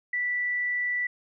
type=tone; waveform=sine; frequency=1967 Hz; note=B6; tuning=7 cents flat; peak=-25 dBFS; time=0.13-1.07 s; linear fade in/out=5 ms; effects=none